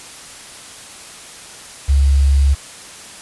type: tone with quantisation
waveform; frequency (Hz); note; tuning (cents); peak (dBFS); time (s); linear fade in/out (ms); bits
sine; 69.3; C#2; 0; -9; 1.88-2.55; 20; 6
effects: white hiss -36 dBFS RMS until 3.21 s + resampled to 24000 Hz